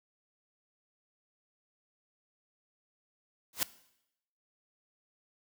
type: noise with exponential growth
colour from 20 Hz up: white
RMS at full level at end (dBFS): -25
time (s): 3.53-3.63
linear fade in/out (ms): 1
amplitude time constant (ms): 21
effects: noise-tail reverb RT60 0.8 s tail -18 dB re dry + high-pass 60 Hz 12 dB/octave